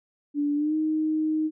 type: tone with pitch glide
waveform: sine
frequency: 290.6 to 311.5 Hz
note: D4 to D#4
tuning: -18 to +2 cents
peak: -22 dBFS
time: 0.34-1.51 s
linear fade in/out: 50 ms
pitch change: +120 cents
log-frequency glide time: 0.55-0.75 s
effects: none